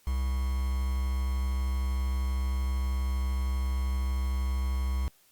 triangle tone with quantisation, 65.2 Hz, C2, 5 cents flat, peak -24 dBFS, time 0.07-5.08 s, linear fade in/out 0 ms, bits 7, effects white hiss -63 dBFS RMS until 5.31 s + Opus 48 kbps

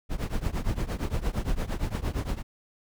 brown noise with tremolo, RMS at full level -24 dBFS, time 0.09-2.43 s, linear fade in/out 50 ms, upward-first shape triangle, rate 8.7 Hz, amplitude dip 95%, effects none

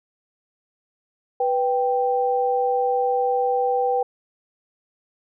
sine tone pair together, 493.1 / 784 Hz, B4 / G5, -3 / 0 cents, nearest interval minor sixth, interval 803 cents, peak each -21 dBFS, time 1.4-4.03 s, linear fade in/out 5 ms, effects none

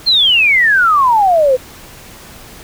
sine exponential sweep, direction down, 4281 to 493.9 Hz, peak -7 dBFS, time 0.06-1.57 s, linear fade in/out 20 ms, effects pink hiss -36 dBFS RMS until 2.63 s

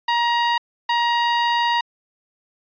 sawtooth tone pair in turn, 946 / 946 Hz, A#5 / A#5, +25 / +25 cents, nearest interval unison, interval 0 cents, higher neither, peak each -13 dBFS, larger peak neither, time 0.08-0.58 / 0.89-1.81 s, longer second, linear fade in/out 5 ms, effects resampled to 11025 Hz

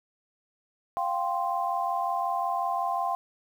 sine chord, F suspended second, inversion none, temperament equal, 698.5 / 784 / 1046.5 Hz, F5 / G5 / C6, 0 / 0 / 0 cents, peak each -30 dBFS, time 0.97-3.15 s, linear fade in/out 0 ms, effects 9-bit

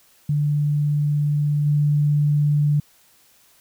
sine tone with level steps, 147.2 Hz, D3, 4 cents sharp, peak -17 / -15 dBFS, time 0.29-2.8 s, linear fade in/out 5 ms, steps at 1.65 s, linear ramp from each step 20 ms, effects white hiss -56 dBFS RMS until 3.6 s

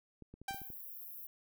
clicks, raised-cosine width 3 ms, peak -38 dBFS, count 7, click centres 0.223 / 0.34 / 0.416 / 0.509 / 0.545 / 0.617 / 0.702 s
sawtooth tone with exponential decay, 784 Hz, G5, in tune, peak -31 dBFS, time 0.48-0.73 s, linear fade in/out 5 ms, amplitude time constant 54 ms
white high-pass noise, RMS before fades -48 dBFS, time 0.53-1.27 s, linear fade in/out 5 ms, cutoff 12000 Hz, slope 48 dB/octave
effects none

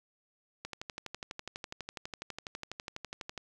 click train, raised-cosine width 0.2 ms, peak -22 dBFS, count 34, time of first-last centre 0.65-3.377 s, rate 12.1 Hz, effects none

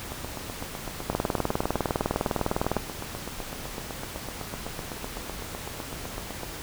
two click trains, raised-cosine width 1 ms, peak -20 / -10 dBFS, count 51 / 34, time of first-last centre 0.12-6.433 / 1.1-2.767 s, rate 7.92 / 19.8 Hz, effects pink hiss -38 dBFS RMS until 6.62 s

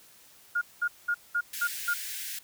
sine tone bursts, 1423 Hz, F6, 32 cents sharp, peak -24 dBFS, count 6, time 0.55-1.94 s, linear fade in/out 10 ms, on 65 ms, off 200 ms
white high-pass noise, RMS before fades -37 dBFS, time 1.53-2.39 s, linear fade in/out 5 ms, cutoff 1500 Hz, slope 96 dB/octave
effects white hiss -56 dBFS RMS until 2.43 s

